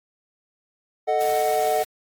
triangle chord, D# diminished, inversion second, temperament equal with one note detuned, 440 / 618.7 / 740 Hz, A4 / D#5 / F#5, 0 / -10 / 0 cents, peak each -23 / -22 / -20 dBFS, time 1.07-1.84 s, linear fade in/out 20 ms
white noise, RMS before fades -36 dBFS, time 1.2-1.85 s, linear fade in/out 10 ms
effects AAC 64 kbps

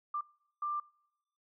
sine tone bursts at uneven times, 1186 Hz, D6, 17 cents sharp, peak -32 dBFS, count 2, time 0.14-0.21 / 0.62-0.8 s, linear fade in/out 5 ms, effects noise-tail reverb RT60 0.8 s tail -25 dB re dry

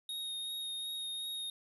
square tone with vibrato, 3729 Hz, A#7, in tune, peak -38 dBFS, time 0.09-1.5 s, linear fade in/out 2 ms, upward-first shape sine, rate 2.7 Hz, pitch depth 13 cents each way, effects 11-bit

